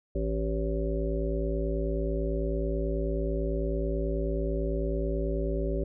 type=harmonic tone with a mistuned harmonic; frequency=55 Hz; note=A1; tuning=in tune; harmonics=1 / 3 / 5 / 7 / 9 / 10; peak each=-29 / -36 / -37 / -33 / -40 / -36 dBFS; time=0.15-5.84 s; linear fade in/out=5 ms; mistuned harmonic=10; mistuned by=+44 cents; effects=none